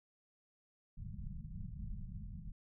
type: low-pass noise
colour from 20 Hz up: pink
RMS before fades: -45 dBFS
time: 0.97-2.52 s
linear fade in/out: 10 ms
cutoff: 210 Hz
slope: 96 dB/octave
effects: none